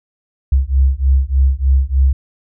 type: beating tone pair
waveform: sine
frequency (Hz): 65.41 / 68.71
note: C2 / C#2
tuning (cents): 0 / -15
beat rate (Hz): 3.3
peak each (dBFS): -13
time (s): 0.52-2.13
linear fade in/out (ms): 5
effects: none